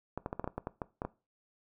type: clicks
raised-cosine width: 1 ms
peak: -21 dBFS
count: 11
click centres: 0.176 / 0.261 / 0.329 / 0.396 / 0.443 / 0.476 / 0.58 / 0.671 / 0.818 / 1.019 / 1.05 s
effects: noise-tail reverb RT60 0.3 s tail -19 dB re dry